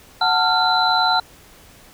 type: tone cluster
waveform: sine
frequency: 737 / 888 / 1388 / 4014 Hz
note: F#5 / A5 / F6 / B7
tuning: -7 / +16 / -11 / +27 cents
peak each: -20 dBFS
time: 0.21-1.2 s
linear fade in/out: 5 ms
effects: pink hiss -47 dBFS RMS until 1.93 s